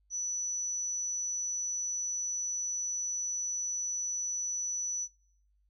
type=tone; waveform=sine; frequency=5940 Hz; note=F#8; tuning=6 cents sharp; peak=-32 dBFS; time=0.1-5.08 s; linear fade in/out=50 ms; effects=noise-tail reverb RT60 0.7 s tail -24 dB re dry + added 50 Hz sine -67 dBFS peak until 5.69 s